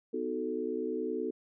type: chord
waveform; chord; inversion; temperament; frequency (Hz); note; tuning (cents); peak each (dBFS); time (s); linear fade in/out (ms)
sine; B dominant seventh; none; equal with one note detuned; 250.4 / 311.1 / 370 / 440; B3 / D#4 / F#4 / A4; +24 / 0 / 0 / 0; -38 / -38 / -37 / -35; 0.13-1.31; 10
effects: none